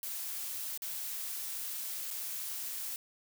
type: noise with dropouts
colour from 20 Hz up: blue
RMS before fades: -39 dBFS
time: 0.03-2.96 s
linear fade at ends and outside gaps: 1 ms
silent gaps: 0.776-0.82 / 2.105-2.11 s
effects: none